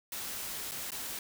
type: noise with dropouts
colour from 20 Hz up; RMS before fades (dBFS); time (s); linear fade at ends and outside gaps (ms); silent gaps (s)
white; -39; 0.12-1.19; 2; 0.712-0.717 / 0.906-0.918
effects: none